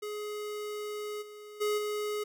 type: tone with level steps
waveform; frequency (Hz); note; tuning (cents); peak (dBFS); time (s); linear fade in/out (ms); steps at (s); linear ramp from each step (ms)
square; 419.6; G#4; +18; -36 / -46 / -28 / -32; 0.02-2.24; 10; 1.21 / 1.6 / 1.77; 20
effects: none